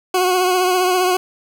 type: tone with vibrato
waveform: 20% pulse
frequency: 365.9 Hz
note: F#4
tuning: 19 cents flat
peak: -9 dBFS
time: 0.14-1.17 s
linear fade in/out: 5 ms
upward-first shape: triangle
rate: 15 Hz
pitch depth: 41 cents each way
effects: 7-bit